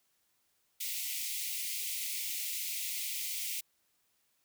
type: high-pass noise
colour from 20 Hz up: white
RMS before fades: -37 dBFS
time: 0.8-3.61 s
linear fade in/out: 10 ms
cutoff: 2000 Hz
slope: 96 dB/octave
effects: white hiss -75 dBFS RMS until 4.44 s